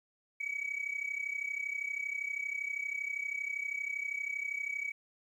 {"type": "tone with amplitude modulation", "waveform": "sine", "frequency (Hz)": 2270, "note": "C#7", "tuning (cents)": 41, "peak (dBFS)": -29, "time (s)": [0.4, 4.92], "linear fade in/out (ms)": 10, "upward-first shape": "sine", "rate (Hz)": 32.6, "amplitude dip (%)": 85, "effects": ["tanh soft clip ceiling -29 dBFS", "11-bit"]}